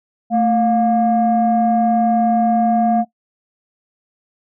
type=tone pair together; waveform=sine; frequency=222.9 / 707.7 Hz; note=A3 / F5; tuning=+23 / +23 cents; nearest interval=octave + minor sixth; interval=2000 cents; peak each=-14 dBFS; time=0.3-3.05 s; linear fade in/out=50 ms; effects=noise-tail reverb RT60 0.1 s tail -18 dB re dry + tanh soft clip ceiling -7 dBFS